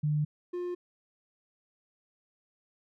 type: tone pair in turn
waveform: sine / triangle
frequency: 150 / 355 Hz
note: D3 / F4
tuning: +37 / +28 cents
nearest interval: octave + minor third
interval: 1491 cents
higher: second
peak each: -25 / -30 dBFS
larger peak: first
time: 0.03-0.25 / 0.53-0.75 s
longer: neither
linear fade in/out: 10 ms
effects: none